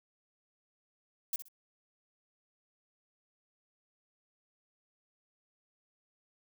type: noise with echo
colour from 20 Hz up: violet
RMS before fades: -33 dBFS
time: 1.33-1.36 s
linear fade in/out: 2 ms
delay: 62 ms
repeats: 2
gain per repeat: -12 dB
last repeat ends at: 1.484 s
effects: none